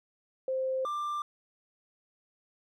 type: tone pair in turn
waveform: sine / triangle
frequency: 523.3 / 1185.3 Hz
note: C5 / D6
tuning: 0 / +16 cents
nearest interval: octave + major second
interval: 1416 cents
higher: second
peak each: -28 / -29 dBFS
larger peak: first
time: 0.48-0.85 / 0.85-1.22 s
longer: neither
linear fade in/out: 2 ms
effects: none